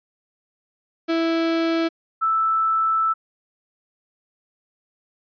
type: tone pair in turn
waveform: 35% pulse / sine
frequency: 329.6 / 1318.4 Hz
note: E4 / E6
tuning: 0 / 0 cents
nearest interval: 2 octaves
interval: 2400 cents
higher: second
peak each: -17 / -17 dBFS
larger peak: neither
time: 1.08-1.89 / 2.21-3.14 s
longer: second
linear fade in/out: 20 ms
effects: resampled to 11025 Hz